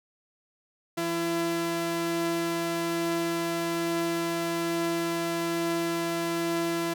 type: tone pair together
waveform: sawtooth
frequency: 167.72 / 336.6 Hz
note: E3 / E4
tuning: +30 / +36 cents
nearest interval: octave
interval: 1206 cents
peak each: -32 / -23 dBFS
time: 0.97-6.94 s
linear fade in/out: 10 ms
effects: none